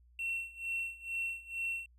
triangle tone with tremolo, 2714 Hz, E7, 50 cents sharp, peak -30 dBFS, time 0.19-1.86 s, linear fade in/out 2 ms, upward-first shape sine, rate 2.2 Hz, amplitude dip 90%, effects tanh soft clip ceiling -27 dBFS + added 60 Hz sine -60 dBFS peak until 1.98 s

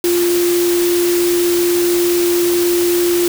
sine tone in noise, 349.2 Hz, F4, in tune, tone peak -12 dBFS, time 0.04-3.28 s, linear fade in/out 2 ms, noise white, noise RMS -22 dBFS, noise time 0.04-3.28 s, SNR +7 dB, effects none

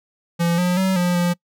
square tone with pitch steps, 170.5 / 178.9 / 189.5 / 177.2 / 175.2 Hz, F3 / F3 / F#3 / F3 / F3, -41 / +42 / +42 / +25 / +6 cents, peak -17 dBFS, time 0.39-1.34 s, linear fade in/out 20 ms, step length 190 ms, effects noise-tail reverb RT60 0.1 s tail -25 dB re dry

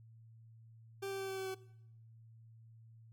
40% pulse tone with pitch steps, 392 / 389.5 / 387.1 / 384.6 / 382.2 / 379.7 Hz, G4 / G4 / G4 / G4 / G4 / F#4, 0 / -11 / -22 / -33 / -44 / +45 cents, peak -38 dBFS, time 1.02-1.548 s, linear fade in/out 10 ms, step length 88 ms, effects noise-tail reverb RT60 0.8 s tail -20 dB re dry + added 113 Hz sine -56 dBFS peak until 3.12 s

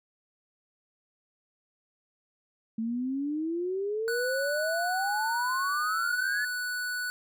sine exponential sweep, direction up, 219.8 to 1736 Hz, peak -28 dBFS, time 2.78-6.45 s, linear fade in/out 5 ms
square tone, 1480 Hz, F#6, in tune, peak -31 dBFS, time 4.08-7.1 s, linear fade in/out 0 ms
effects none

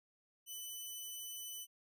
10% pulse tone, 2998 Hz, F#7, 22 cents sharp, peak -36 dBFS, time 0.46-1.67 s, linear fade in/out 50 ms, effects none

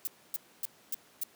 violet noise bursts, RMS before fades -33 dBFS, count 5, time 0.05-1.235 s, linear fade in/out 0 ms, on 21 ms, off 270 ms, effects pink hiss -60 dBFS RMS until 1.35 s + high-pass 200 Hz 12 dB/octave

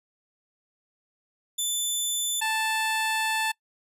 15% pulse tone pair in turn, 3520 / 880 Hz, A7 / A5, 0 / 0 cents, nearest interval 2 octaves, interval 2400 cents, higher first, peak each -18 dBFS, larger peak neither, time 1.58-2.41 / 2.41-3.52 s, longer second, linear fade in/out 10 ms, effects noise-tail reverb RT60 0.1 s tail -23 dB re dry + resampled to 32000 Hz

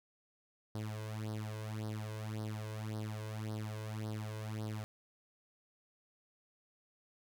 sawtooth tone with flanger, 108 Hz, A2, 32 cents flat, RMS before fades -41 dBFS, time 0.75-4.84 s, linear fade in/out 0 ms, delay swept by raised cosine 0.2 to 2 ms, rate 1.8 Hz, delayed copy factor +0.8, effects none

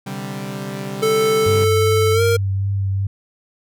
sawtooth chord, C suspended second, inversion none, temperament equal, 130.81 / 146.83 / 196 Hz, C3 / D3 / G3, 0 / 0 / 0 cents, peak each -27 / -28 / -24 dBFS, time 0.06-1.65 s, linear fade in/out 10 ms
square tone with pitch glide, 440 to 465.6 Hz, A4 to A#4, 0 to -2 cents, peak -15 dBFS, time 1.02-2.37 s, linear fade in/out 10 ms, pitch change +98 cents, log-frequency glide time 2.13-2.22 s
sine tone with vibrato, 98 Hz, G2, in tune, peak -17 dBFS, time 1.46-3.07 s, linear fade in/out 5 ms, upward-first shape triangle, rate 2.6 Hz, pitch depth 26 cents each way
effects none

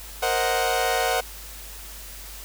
sawtooth chord, C half-diminished seventh, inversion third, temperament equal, 466.2 / 523.3 / 622.3 / 740 Hz, Bb4 / C5 / Eb5 / Gb5, 0 / 0 / 0 / 0 cents, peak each -24 / -24 / -26 / -20 dBFS, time 0.22-1.21 s, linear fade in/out 10 ms, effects added 50 Hz sine -41 dBFS peak until 2.44 s + white hiss -41 dBFS RMS until 2.44 s

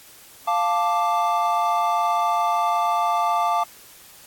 triangle chord, D minor, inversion first, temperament equal, 698.5 / 880 / 1174.7 Hz, F5 / A5 / D6, 0 / 0 / 0 cents, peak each -21 dBFS, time 0.47-3.64 s, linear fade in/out 10 ms, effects white hiss -47 dBFS RMS until 4.26 s + AAC 64 kbps

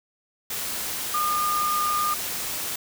sine tone in noise, 1213 Hz, D#6, 44 cents flat, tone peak -22 dBFS, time 1.14-2.14 s, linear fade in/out 5 ms, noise white, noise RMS -30 dBFS, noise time 0.5-2.76 s, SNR +5 dB, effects none

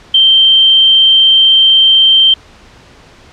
sine tone, 3136 Hz, G7, in tune, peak -3 dBFS, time 0.14-2.34 s, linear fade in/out 5 ms, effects pink hiss -40 dBFS RMS until 3.32 s + low-pass 5000 Hz 12 dB/octave

